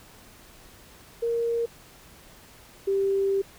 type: tone pair in turn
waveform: sine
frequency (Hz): 466.2 / 392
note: A#4 / G4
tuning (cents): 0 / 0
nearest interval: minor third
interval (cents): 300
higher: first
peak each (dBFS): -23 / -21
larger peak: second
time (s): 1.22-1.66 / 2.87-3.42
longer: second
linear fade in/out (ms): 10
effects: pink hiss -51 dBFS RMS until 3.58 s